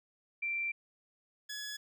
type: tone pair in turn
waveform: sine / 15% pulse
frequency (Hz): 2353 / 1692.3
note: D7 / G#6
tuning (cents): +3 / +32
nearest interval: tritone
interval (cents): 571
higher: first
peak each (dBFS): -32 / -33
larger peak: first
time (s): 0.42-0.72 / 1.49-1.77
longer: first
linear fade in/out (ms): 10
effects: none